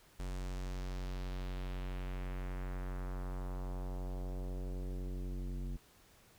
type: tone with low-pass filter sweep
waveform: square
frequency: 46 Hz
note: F#1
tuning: 9 cents flat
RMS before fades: -40 dBFS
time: 0.19-5.77 s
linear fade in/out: 10 ms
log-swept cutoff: 9300 to 250 Hz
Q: 1.4
effects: pink hiss -64 dBFS RMS until 6.38 s